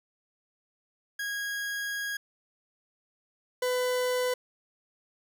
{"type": "tone pair in turn", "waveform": "40% pulse", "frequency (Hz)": [1644, 500.5], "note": ["G#6", "B4"], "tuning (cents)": [-18, 23], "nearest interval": "octave + major sixth", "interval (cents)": 2059, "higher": "first", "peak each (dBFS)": [-30, -25], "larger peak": "second", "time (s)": [[1.19, 2.17], [3.62, 4.34]], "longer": "first", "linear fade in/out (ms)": 5, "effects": []}